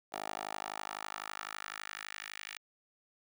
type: tone with high-pass filter sweep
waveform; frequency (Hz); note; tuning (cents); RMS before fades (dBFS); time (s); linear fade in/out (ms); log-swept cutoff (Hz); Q
10% pulse; 51.91; G#1; 0; -43; 0.12-2.58; 10; 630 to 2200; 1.8
effects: none